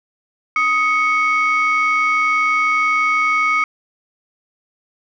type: tone pair together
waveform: sine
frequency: 1255.1 / 2217 Hz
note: D#6 / C#7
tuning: +15 / 0 cents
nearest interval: minor seventh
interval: 985 cents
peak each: -15 dBFS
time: 0.56-3.64 s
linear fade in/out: 2 ms
effects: tanh soft clip ceiling -9 dBFS